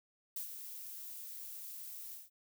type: noise with ADSR envelope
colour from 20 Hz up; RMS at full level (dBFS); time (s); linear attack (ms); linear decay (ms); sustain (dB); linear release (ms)
violet; -39; 0.36-2.3; 5; 100; -8; 170
effects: none